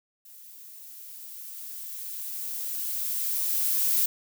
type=noise with level ramp; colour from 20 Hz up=violet; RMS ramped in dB=-49 to -23 dBFS; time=0.25-4.06 s; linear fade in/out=5 ms; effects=none